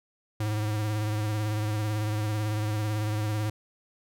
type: tone with vibrato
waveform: square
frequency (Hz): 106.6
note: G#2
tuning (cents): +46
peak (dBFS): -27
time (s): 0.4-3.5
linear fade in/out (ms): 5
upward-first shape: triangle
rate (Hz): 18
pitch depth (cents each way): 45
effects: none